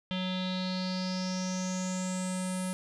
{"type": "tone with low-pass filter sweep", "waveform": "square", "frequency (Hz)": 185, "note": "F#3", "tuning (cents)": 0, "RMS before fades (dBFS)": -33, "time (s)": [0.11, 2.73], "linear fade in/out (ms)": 0, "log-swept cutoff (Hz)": [3300, 10000], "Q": 7.1, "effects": []}